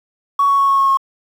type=tone with pitch steps; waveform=triangle; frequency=1120 / 1112.9 / 1105.9 / 1098.9 / 1091.9 / 1085 Hz; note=C#6 / C#6 / C#6 / C#6 / C#6 / C#6; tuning=+18 / +6 / -4 / -15 / -26 / -37 cents; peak=-7 dBFS; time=0.39-0.972 s; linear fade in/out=5 ms; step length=97 ms; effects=tanh soft clip ceiling -8 dBFS + 7-bit